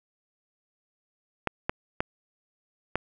clicks, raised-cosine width 0.5 ms, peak -10 dBFS, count 4, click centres 1.473 / 1.695 / 2.005 / 2.956 s, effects none

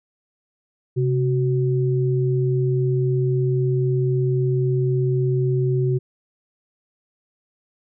sine tone pair together, 131.9 / 371.9 Hz, C3 / F#4, +14 / +9 cents, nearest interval octave + tritone, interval 1795 cents, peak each -18 / -23 dBFS, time 0.96-5.99 s, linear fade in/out 20 ms, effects none

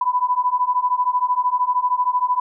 sine beating tone pair, 987.8 / 1000.8 Hz, B5 / B5, 0 / +23 cents, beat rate 13 Hz, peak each -20 / -19 dBFS, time 0.01-2.4 s, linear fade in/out 5 ms, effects none

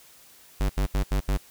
square tone bursts, 48.9 Hz, G1, 4 cents flat, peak -22 dBFS, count 5, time 0.6-1.375 s, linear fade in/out 10 ms, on 95 ms, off 75 ms, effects white hiss -53 dBFS RMS until 1.5 s

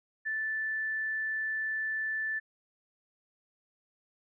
sine tone, 1757 Hz, A6, 3 cents flat, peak -30 dBFS, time 0.25-2.4 s, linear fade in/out 20 ms, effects none

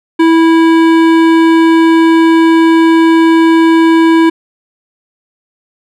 sine tone with hard clipping, 327.7 Hz, E4, 10 cents flat, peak -6 dBFS, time 0.19-4.3 s, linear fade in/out 10 ms, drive 15 dB, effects none

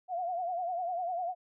sine tone with vibrato, 710 Hz, F5, 28 cents sharp, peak -31 dBFS, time 0.08-1.35 s, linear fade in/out 50 ms, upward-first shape triangle, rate 10 Hz, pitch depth 110 cents each way, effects none

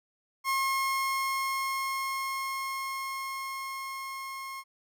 30% pulse tone with level ramp, 1076 Hz, C6, 48 cents sharp, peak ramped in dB -23 to -35 dBFS, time 0.44-4.64 s, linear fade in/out 50 ms, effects none

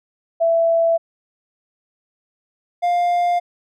sine / triangle tone pair in turn, 665 / 702.5 Hz, E5 / F5, +15 / +10 cents, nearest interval minor second, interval 95 cents, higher second, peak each -13 dBFS, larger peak neither, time 0.4-0.98 / 2.82-3.4 s, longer neither, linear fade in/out 20 ms, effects none

